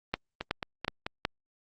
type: two click trains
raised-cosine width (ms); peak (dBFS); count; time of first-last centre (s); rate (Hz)
0.3; -17 / -11; 4 / 4; 0.41-1.065 / 0.14-1.251; 4.58 / 2.7
effects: Opus 32 kbps